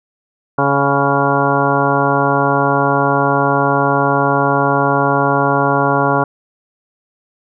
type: harmonic tone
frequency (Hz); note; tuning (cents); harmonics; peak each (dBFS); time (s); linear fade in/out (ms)
140; C#3; +18; 1 / 2 / 3 / 4 / 5 / 6 / 7 / 8 / 10; -20 / -20 / -20 / -20 / -20 / -20 / -20 / -20 / -20; 0.58-6.24; 5
effects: none